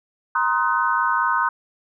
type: chord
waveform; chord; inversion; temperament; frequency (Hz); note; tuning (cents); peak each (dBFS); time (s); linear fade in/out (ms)
sine; C half-diminished seventh; third; just; 941.9 / 1046.5 / 1255.8 / 1507; Bb5 / C6 / Eb6 / Gb6; +18 / 0 / +16 / +31; -23; 0.35-1.49; 5
effects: none